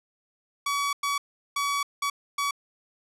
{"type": "tone bursts at uneven times", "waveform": "sawtooth", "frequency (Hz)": 1135, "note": "C#6", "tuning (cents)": 41, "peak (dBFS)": -21, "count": 5, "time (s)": [[0.66, 0.93], [1.03, 1.18], [1.56, 1.83], [2.02, 2.1], [2.38, 2.51]], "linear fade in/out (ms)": 5, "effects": ["low-pass 11000 Hz 12 dB/octave"]}